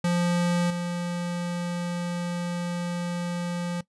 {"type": "tone with level steps", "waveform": "square", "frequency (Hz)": 174.6, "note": "F3", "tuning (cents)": 0, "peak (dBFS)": [-22, -28], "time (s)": [0.04, 3.81], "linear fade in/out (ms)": 5, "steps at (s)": 0.7, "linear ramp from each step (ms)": 5, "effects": ["noise-tail reverb RT60 0.1 s tail -19 dB re dry", "resampled to 24000 Hz"]}